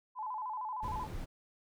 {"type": "tone with vibrato", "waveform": "sine", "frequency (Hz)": 932.3, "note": "A#5", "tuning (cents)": 0, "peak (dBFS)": -36, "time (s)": [0.15, 1.08], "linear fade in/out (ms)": 50, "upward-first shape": "square", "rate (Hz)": 13, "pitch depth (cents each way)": 130}
{"type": "noise", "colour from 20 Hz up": "brown", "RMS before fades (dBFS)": -41, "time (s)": [0.82, 1.26], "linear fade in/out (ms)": 20}
{"effects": []}